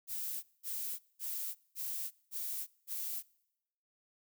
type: noise bursts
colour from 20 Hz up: violet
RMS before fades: -39 dBFS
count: 6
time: 0.07-3.23 s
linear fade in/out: 50 ms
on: 360 ms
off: 200 ms
effects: noise-tail reverb RT60 0.9 s tail -25 dB re dry